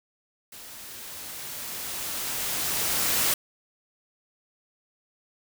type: noise with level ramp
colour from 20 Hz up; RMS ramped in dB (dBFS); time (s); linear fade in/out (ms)
white; -44 to -23; 0.52-3.34; 5
effects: none